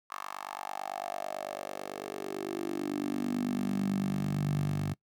10% pulse tone with high-pass filter sweep, 49 Hz, G1, in tune, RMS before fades -34 dBFS, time 0.1-4.94 s, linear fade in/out 10 ms, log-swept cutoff 1100 to 120 Hz, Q 5.1, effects noise-tail reverb RT60 0.1 s tail -21 dB re dry

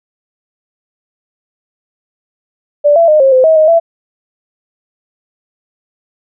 sine tone with pitch steps, 585 / 671 / 612 / 537 / 515 / 639 / 624 / 668 Hz, D5 / E5 / D#5 / C5 / C5 / D#5 / D#5 / E5, -7 / +31 / -29 / +45 / -28 / +46 / +5 / +23 cents, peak -4 dBFS, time 2.84-3.8 s, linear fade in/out 20 ms, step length 120 ms, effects none

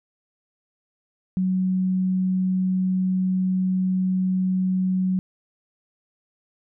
sine tone, 186 Hz, F#3, 9 cents sharp, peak -19 dBFS, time 1.37-5.19 s, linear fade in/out 0 ms, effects none

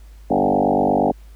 sine tone with frequency modulation, 503 Hz, B4, 32 cents sharp, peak -14 dBFS, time 0.3-1.12 s, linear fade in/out 10 ms, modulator 48.6 Hz, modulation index 6.3, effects added 52 Hz sine -39 dBFS peak until 1.35 s + pink hiss -56 dBFS RMS until 1.35 s

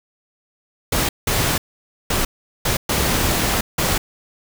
pink noise bursts at uneven times, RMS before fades -19 dBFS, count 6, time 0.92-1.09 / 1.27-1.58 / 2.1-2.25 / 2.65-2.77 / 2.89-3.61 / 3.78-3.98 s, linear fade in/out 5 ms, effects none

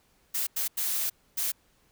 blue noise bursts at uneven times, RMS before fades -29 dBFS, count 4, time 0.34-0.47 / 0.56-0.68 / 0.77-1.1 / 1.37-1.52 s, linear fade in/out 10 ms, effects pink hiss -66 dBFS RMS until 1.91 s

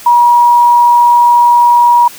sine tone, 958 Hz, A#5, 47 cents sharp, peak -3 dBFS, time 0.06-2.08 s, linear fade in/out 5 ms, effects white hiss -32 dBFS RMS until 2.18 s

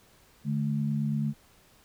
sine tone pair together, 146.83 / 215.8 Hz, D3 / A3, 0 / -33 cents, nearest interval perfect fifth, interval 667 cents, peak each -28 / -29 dBFS, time 0.44-1.34 s, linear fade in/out 50 ms, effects pink hiss -60 dBFS RMS until 1.84 s

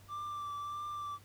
triangle tone with vibrato, 1174.7 Hz, D6, in tune, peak -36 dBFS, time 0.08-1.19 s, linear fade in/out 50 ms, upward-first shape triangle, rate 1.6 Hz, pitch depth 23 cents each way, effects added 98 Hz sine -58 dBFS peak until 1.24 s + pink hiss -62 dBFS RMS until 1.24 s

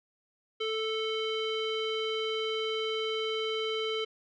square tone with low-pass filter, 440 Hz, A4, in tune, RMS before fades -32 dBFS, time 0.6-4.05 s, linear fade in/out 10 ms, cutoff 3300 Hz, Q 5.4, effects none

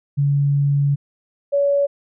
sine tone pair in turn, 141.9 / 565.6 Hz, C#3 / C#5, +41 / +35 cents, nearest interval 2 octaves, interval 2394 cents, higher second, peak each -14 dBFS, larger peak neither, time 0.17-0.96 / 1.52-1.87 s, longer first, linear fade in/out 20 ms, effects none

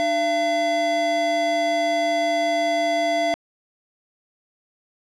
square tone pair together, 300.9 / 679 Hz, D4 / F5, +42 / -49 cents, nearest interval octave + major second, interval 1409 cents, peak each -29 / -20 dBFS, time 0-3.34 s, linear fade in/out 0 ms, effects low-pass 5000 Hz 12 dB/octave

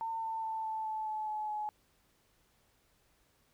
sine tone with pitch steps, 903 / 894.7 / 886.5 / 878.3 / 870.2 / 862.2 / 854.3 / 846.4 Hz, A5 / A5 / A5 / A5 / A5 / A5 / G#5 / G#5, +45 / +29 / +13 / -3 / -19 / -35 / +49 / +33 cents, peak -34 dBFS, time 0.01-1.69 s, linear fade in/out 0 ms, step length 210 ms, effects pink hiss -71 dBFS RMS until 3.53 s

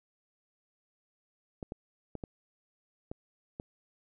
clicks, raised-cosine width 2 ms, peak -25 dBFS, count 6, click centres 1.628 / 1.721 / 2.153 / 2.238 / 3.115 / 3.599 s, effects none

